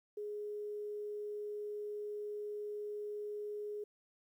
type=tone; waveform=sine; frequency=417.1 Hz; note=G#4; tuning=7 cents sharp; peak=-39 dBFS; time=0.17-3.84 s; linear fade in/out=5 ms; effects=12-bit